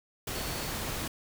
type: tone in noise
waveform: sine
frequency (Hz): 4435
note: C#8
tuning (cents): 0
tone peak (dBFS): -45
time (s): 0.35-0.71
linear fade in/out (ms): 5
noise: pink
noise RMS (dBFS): -35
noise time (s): 0.27-1.08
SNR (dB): -13
effects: none